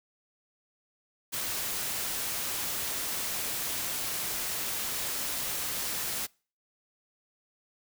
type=noise; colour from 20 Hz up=white; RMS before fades=-33 dBFS; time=1.32-6.27 s; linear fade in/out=20 ms; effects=noise-tail reverb RT60 0.4 s tail -26 dB re dry